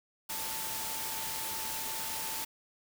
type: tone in noise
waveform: sine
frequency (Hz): 887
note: A5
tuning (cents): +14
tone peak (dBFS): -44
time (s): 0.29-2.45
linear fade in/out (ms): 10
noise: white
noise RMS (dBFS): -37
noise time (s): 0.29-2.45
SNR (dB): -10
effects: none